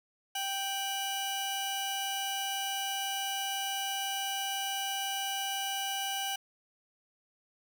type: tone pair together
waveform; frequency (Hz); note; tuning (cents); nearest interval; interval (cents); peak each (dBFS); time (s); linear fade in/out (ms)
sawtooth; 784 / 2942; G5 / F#7; 0 / -11; octave + major seventh; 2289; -31 / -32; 0.35-6.36; 5
effects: none